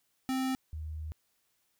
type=tone pair in turn; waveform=square / sine; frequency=261.6 / 77.77 Hz; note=C4 / D#2; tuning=0 / 0 cents; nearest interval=octave + major sixth; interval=2100 cents; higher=first; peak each=-30 / -36 dBFS; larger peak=first; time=0.29-0.55 / 0.73-1.12 s; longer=second; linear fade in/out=0 ms; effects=white hiss -75 dBFS RMS until 1.79 s